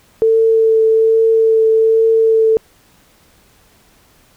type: tone with vibrato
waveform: sine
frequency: 446.3 Hz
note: A4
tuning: 25 cents sharp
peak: -8 dBFS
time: 0.22-2.57 s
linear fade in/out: 0 ms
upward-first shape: triangle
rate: 1.2 Hz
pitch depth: 13 cents each way
effects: pink hiss -51 dBFS RMS until 4.36 s